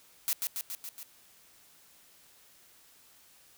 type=noise with echo; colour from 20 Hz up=blue; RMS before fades=-29 dBFS; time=0.28-0.33 s; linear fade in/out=0 ms; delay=140 ms; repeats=5; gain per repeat=-3 dB; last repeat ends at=1.03 s; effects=white hiss -60 dBFS RMS until 3.57 s